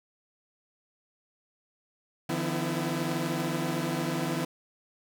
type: tone cluster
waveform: sawtooth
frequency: 150.9 / 171.5 / 252.7 / 329.9 Hz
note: D3 / F3 / B3 / E4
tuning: +47 / -31 / +40 / +1 cents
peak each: -30 dBFS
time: 2.29-4.45 s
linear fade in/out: 5 ms
effects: none